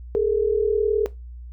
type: tone pair together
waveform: sine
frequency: 415.3 / 454.6 Hz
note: G#4 / A#4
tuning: 0 / -43 cents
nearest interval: major second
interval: 157 cents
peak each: -20 dBFS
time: 0.15-1.06 s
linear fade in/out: 0 ms
effects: noise-tail reverb RT60 0.2 s tail -17 dB re dry + added 60 Hz sine -35 dBFS peak until 1.52 s